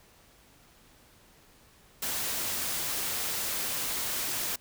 white noise, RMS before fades -32 dBFS, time 2.02-4.56 s, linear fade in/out 5 ms, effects pink hiss -59 dBFS RMS until 4.6 s

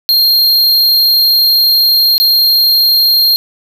square tone with dropouts, 4212 Hz, C8, 11 cents sharp, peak -7 dBFS, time 0.09-3.36 s, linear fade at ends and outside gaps 0 ms, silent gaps 2.18-2.2 s, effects none

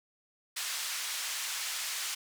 white band-pass noise, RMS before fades -36 dBFS, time 0.56-2.15 s, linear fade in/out 10 ms, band 1300 to 7900 Hz, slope 12 dB/octave, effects none

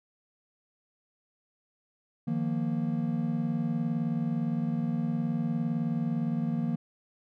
triangle chord, Eb suspended second, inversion none, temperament just, 155.56 / 175.01 / 233.3 Hz, Eb3 / F3 / Bb3, 0 / +4 / +2 cents, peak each -30 / -31 / -28 dBFS, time 2.27-6.76 s, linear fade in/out 10 ms, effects none

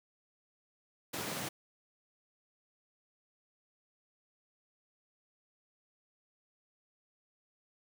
pink high-pass noise, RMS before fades -39 dBFS, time 1.13-1.49 s, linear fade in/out 10 ms, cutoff 120 Hz, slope 24 dB/octave, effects none

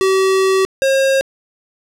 square tone pair in turn, 382.1 / 538.3 Hz, G4 / C5, -44 / +49 cents, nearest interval tritone, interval 593 cents, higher second, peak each -12 dBFS, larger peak neither, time 0.01-0.65 / 0.82-1.21 s, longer first, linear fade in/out 0 ms, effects low-pass 10000 Hz 12 dB/octave + 9-bit

